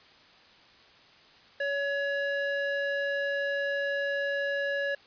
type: tone with band-pass filter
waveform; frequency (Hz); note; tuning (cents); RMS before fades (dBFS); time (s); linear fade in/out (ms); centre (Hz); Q
square; 563; C#5; +27; -30; 1.6-4.95; 5; 1300; 2.5
effects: white hiss -56 dBFS RMS until 5.06 s + resampled to 11025 Hz